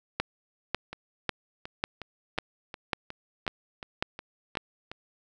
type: two click trains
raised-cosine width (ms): 0.3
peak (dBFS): -22 / -10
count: 12 / 9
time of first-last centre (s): 0.93-4.916 / 0.2-4.572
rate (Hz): 2.76 / 1.83
effects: none